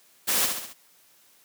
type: noise with echo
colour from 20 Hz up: white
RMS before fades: -24 dBFS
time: 0.27-0.47 s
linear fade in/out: 20 ms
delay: 67 ms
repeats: 4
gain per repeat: -5 dB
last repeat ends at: 0.738 s
effects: white hiss -59 dBFS RMS until 1.44 s + high-pass 150 Hz 12 dB/octave